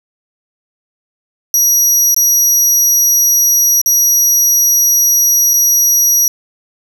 30% pulse tone with dropouts, 5780 Hz, F#8, 41 cents flat, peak -4 dBFS, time 1.54-6.28 s, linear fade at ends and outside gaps 1 ms, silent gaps 2.145-2.164 / 3.815-3.86 / 5.535-5.539 s, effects none

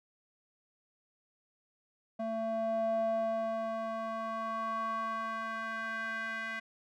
square tone with band-pass filter sweep, 223.8 Hz, A3, 30 cents sharp, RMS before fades -35 dBFS, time 2.19-6.6 s, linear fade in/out 10 ms, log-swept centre 540 to 1800 Hz, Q 4.3, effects none

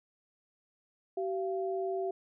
sine tone pair together, 382.6 / 687.1 Hz, G4 / F5, -42 / -28 cents, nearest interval minor seventh, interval 1014 cents, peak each -32 / -36 dBFS, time 1.17-2.11 s, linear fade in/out 5 ms, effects none

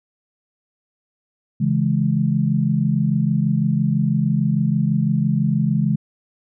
sine chord, C# minor, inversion none, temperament equal with one note detuned, 138.59 / 164.81 / 210.3 Hz, C#3 / E3 / G#3, 0 / 0 / +22 cents, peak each -20 dBFS, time 1.6-5.96 s, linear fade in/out 10 ms, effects none

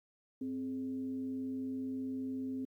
sine tone with frequency modulation, 261.6 Hz, C4, in tune, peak -35 dBFS, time 0.41-2.65 s, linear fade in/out 5 ms, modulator 161 Hz, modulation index 0.39, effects high-pass 150 Hz 12 dB/octave + 12-bit

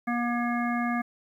harmonic tone, 239.2 Hz, A#3, 45 cents sharp, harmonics 1 / 3 / 5 / 7 / 9, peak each -27 / -32 / -34 / -35 / -37 dBFS, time 0.07-1.02 s, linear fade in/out 10 ms, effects 10-bit

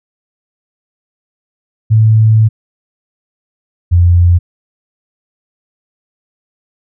sine tone pair in turn, 110 / 87.31 Hz, A2 / F2, 0 / 0 cents, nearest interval major third, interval 400 cents, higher first, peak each -4 dBFS, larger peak neither, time 1.9-2.49 / 3.91-4.39 s, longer first, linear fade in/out 20 ms, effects none

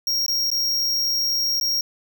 square tone with dropouts, 5588 Hz, F8, in tune, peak -20 dBFS, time 0.07-1.81 s, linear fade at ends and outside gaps 2 ms, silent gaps 0.263-0.281 / 0.503-0.515 / 1.6-1.611 s, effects none

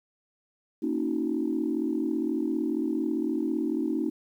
sine chord, D# minor seventh, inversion second, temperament equal with one note detuned, 233.1 / 277.2 / 315.1 / 370 Hz, A#3 / C#4 / D#4 / F#4, 0 / 0 / +22 / 0 cents, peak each -32 / -30 / -28 / -34 dBFS, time 0.82-4.1 s, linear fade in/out 10 ms, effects tanh soft clip ceiling -16 dBFS + 10-bit

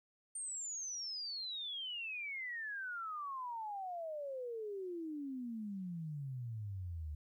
sine exponential sweep, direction down, 8870 to 73 Hz, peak -40 dBFS, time 0.35-7.15 s, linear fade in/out 5 ms, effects 13-bit

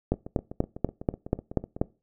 two click trains, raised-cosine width 2 ms, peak -9 / -23 dBFS, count 8 / 14, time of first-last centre 0.12-1.815 / 0.14-1.765 s, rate 4.13 / 8 Hz, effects noise-tail reverb RT60 0.3 s tail -22 dB re dry

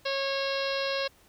harmonic tone with a mistuned harmonic, 547 Hz, C#5, 23 cents flat, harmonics 1 / 2 / 3 / 4 / 5 / 6 / 7 / 8 / 9 / 10, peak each -30 / -37 / -37 / -41 / -37 / -40 / -40 / -38 / -41 / -45 dBFS, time 0.05-1.08 s, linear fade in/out 10 ms, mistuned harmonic 8, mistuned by -70 cents, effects pink hiss -60 dBFS RMS until 1.28 s

